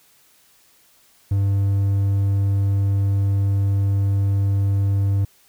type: tone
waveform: triangle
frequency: 99 Hz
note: G2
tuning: 18 cents sharp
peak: -14 dBFS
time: 1.31-5.25 s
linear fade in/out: 5 ms
effects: white hiss -56 dBFS RMS until 5.48 s